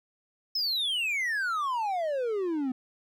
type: exponential sweep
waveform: triangle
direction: down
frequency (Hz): 5300 to 248.5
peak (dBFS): -25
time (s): 0.55-2.72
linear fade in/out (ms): 5
effects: none